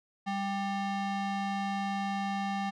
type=ring-modulated tone; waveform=square; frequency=493.9 Hz; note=B4; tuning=in tune; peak=-28 dBFS; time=0.26-2.71 s; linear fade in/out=20 ms; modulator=296 Hz; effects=low-pass 4000 Hz 12 dB/octave